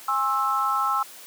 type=tone cluster; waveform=sine; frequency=820 / 1068 / 1316 Hz; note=G#5 / C6 / E6; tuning=-22 / +35 / -3 cents; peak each=-28 / -26 / -23 dBFS; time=0.08-1.03 s; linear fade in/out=5 ms; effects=white hiss -44 dBFS RMS until 1.26 s + high-pass 300 Hz 12 dB/octave